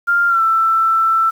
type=tone with pitch glide; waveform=sine; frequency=1397 to 1331.6 Hz; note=F6 to E6; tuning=0 to +17 cents; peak=-11 dBFS; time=0.07-1.31 s; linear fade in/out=20 ms; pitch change=-83 cents; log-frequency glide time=0.28-0.41 s; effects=7-bit